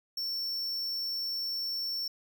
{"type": "tone", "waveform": "square", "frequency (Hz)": 5430, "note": "F8", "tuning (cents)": -50, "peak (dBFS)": -32, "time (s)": [0.17, 2.08], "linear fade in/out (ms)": 5, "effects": []}